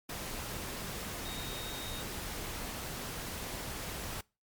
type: tone in noise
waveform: sine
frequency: 3729 Hz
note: A#7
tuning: in tune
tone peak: -44 dBFS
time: 1.25-2.02 s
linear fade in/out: 5 ms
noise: pink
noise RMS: -40 dBFS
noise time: 0.09-4.21 s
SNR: -7 dB
effects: noise-tail reverb RT60 0.3 s tail -25 dB re dry + MP3 96 kbps